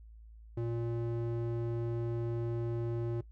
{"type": "tone with band-pass filter", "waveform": "square", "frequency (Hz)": 116.8, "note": "A#2", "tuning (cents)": 4, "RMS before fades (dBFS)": -35, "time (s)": [0.57, 3.21], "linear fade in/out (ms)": 5, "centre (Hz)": 260, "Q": 2.2, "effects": ["noise-tail reverb RT60 0.1 s tail -17 dB re dry", "added 55 Hz sine -50 dBFS peak until 3.31 s"]}